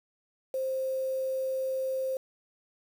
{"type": "tone with quantisation", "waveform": "sine", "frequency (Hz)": 526, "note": "C5", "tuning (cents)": 9, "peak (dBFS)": -28, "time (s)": [0.54, 2.17], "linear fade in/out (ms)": 2, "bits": 8, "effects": []}